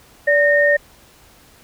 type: tone pair together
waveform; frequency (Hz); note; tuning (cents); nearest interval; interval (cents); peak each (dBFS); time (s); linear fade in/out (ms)
sine; 580 / 1838.6; D5 / A#6; -22 / -24; octave + minor sixth; 1998; -14; 0.27-0.77; 10
effects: pink hiss -49 dBFS RMS until 1.63 s